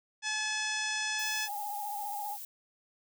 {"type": "harmonic tone", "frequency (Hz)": 858, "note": "A5", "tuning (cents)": -44, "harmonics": [1, 2, 3, 4, 5, 6, 7, 8, 9, 10], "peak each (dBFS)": [-41, -35, -38, -40, -48, -39, -40, -45, -51, -47], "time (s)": [0.22, 1.49], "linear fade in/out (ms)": 50}
{"type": "noise", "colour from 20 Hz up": "violet", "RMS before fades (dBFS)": -43, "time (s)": [1.19, 2.45], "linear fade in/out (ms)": 2}
{"type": "tone with vibrato", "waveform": "sine", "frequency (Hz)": 823, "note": "G#5", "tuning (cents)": -16, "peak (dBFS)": -35, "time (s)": [1.45, 2.38], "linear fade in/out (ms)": 50, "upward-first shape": "triangle", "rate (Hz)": 15, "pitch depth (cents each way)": 55}
{"effects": []}